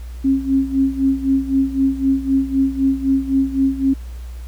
sine tone with tremolo, 270 Hz, C#4, 45 cents flat, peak -11 dBFS, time 0.24-3.94 s, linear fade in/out 10 ms, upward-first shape sine, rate 3.9 Hz, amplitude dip 80%, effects added 60 Hz sine -28 dBFS peak until 4.47 s + pink hiss -48 dBFS RMS until 4.47 s

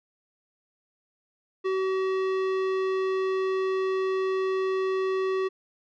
sine tone with tanh clipping, 379.5 Hz, F#4, 44 cents sharp, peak -26 dBFS, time 1.64-5.49 s, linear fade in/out 20 ms, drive 16 dB, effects none

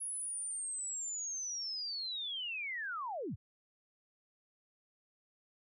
sine linear sweep, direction down, 10548 to 58.4 Hz, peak -37 dBFS, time 0-3.36 s, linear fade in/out 20 ms, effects none

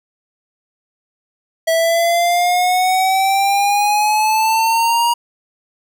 square exponential sweep, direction up, 651 to 951 Hz, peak -13 dBFS, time 1.67-5.14 s, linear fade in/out 10 ms, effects none

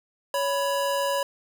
square tone pair together, 559.4 / 987.8 Hz, C#5 / B5, +16 / 0 cents, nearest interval minor seventh, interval 984 cents, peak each -26 / -28 dBFS, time 0.34-1.23 s, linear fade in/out 2 ms, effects none

